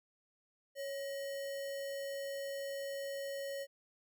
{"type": "tone with sample-and-hold", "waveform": "sine", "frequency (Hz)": 554.4, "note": "C#5", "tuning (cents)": 0, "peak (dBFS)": -38, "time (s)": [0.75, 3.67], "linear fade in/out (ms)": 50, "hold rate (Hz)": 2450, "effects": []}